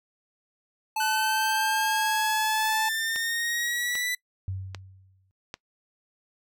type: tone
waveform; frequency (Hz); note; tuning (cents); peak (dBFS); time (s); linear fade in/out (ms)
square; 872; A5; -16; -26; 0.96-2.89; 5
type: exponential sweep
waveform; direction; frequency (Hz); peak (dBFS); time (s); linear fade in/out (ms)
sawtooth; up; 1500 to 1988; -23; 1-4.15; 5
type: click train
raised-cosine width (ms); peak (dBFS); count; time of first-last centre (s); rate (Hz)
0.2; -18; 4; 3.16-5.541; 1.26
type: tone with exponential decay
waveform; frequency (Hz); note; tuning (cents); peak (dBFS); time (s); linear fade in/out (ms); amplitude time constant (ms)
sine; 95; F#2; +46; -27; 4.48-5.31; 0; 180
effects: noise-tail reverb RT60 0.1 s tail -23 dB re dry